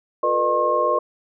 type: tone cluster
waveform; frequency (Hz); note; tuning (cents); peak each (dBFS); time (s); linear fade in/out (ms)
sine; 354.4 / 443.6 / 490.3 / 606 / 1075; F4 / A4 / B4 / D#5 / C6; +25 / +14 / -13 / -46 / +47; -29 / -29 / -23 / -22 / -20; 0.23-0.99; 5
effects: none